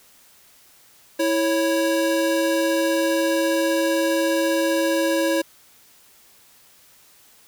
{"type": "tone pair together", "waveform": "square", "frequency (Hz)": [328.2, 552], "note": ["E4", "C#5"], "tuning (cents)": [-8, -7], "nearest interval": "major sixth", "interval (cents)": 901, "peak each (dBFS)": -22, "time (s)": [1.19, 5.42], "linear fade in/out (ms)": 10, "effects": ["white hiss -53 dBFS RMS until 7.47 s"]}